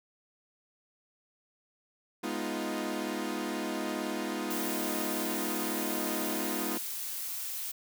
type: chord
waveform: sawtooth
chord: F half-diminished seventh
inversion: first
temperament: equal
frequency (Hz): 207.7 / 246.9 / 311.1 / 349.2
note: Ab3 / Cb4 / Eb4 / F4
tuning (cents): 0 / 0 / 0 / 0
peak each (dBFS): -35 / -34 / -33 / -34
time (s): 2.23-6.78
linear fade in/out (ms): 10
type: noise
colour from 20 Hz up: blue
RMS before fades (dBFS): -37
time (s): 4.5-7.72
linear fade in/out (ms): 10
effects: none